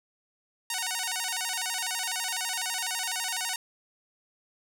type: tone with vibrato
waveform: 5% pulse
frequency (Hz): 831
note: G#5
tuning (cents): +1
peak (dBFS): -17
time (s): 0.7-3.56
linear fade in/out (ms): 2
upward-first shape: square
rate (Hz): 12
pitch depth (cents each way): 190
effects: none